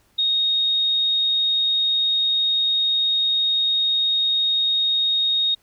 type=tone; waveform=sine; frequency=3729 Hz; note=A#7; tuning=in tune; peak=-17 dBFS; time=0.18-5.55 s; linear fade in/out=10 ms; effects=pink hiss -61 dBFS RMS until 5.62 s